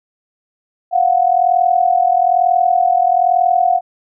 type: tone pair together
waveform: sine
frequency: 698.5 / 739.6 Hz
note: F5 / F#5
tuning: 0 / -1 cents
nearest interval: minor second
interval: 99 cents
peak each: -13 dBFS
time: 0.91-3.81 s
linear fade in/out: 50 ms
effects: none